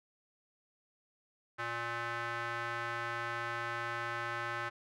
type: tone with band-pass filter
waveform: square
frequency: 117.7 Hz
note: A#2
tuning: 17 cents sharp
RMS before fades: -38 dBFS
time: 1.58-4.7 s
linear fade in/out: 20 ms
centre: 1500 Hz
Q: 2.2
effects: none